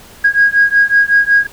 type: beating tone pair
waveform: sine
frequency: 1638 / 1643.4 Hz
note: G#6 / G#6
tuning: -24 / -19 cents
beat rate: 5.4 Hz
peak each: -10 dBFS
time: 0.24-1.47 s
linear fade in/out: 10 ms
effects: tanh soft clip ceiling 0 dBFS + pink hiss -39 dBFS RMS until 1.52 s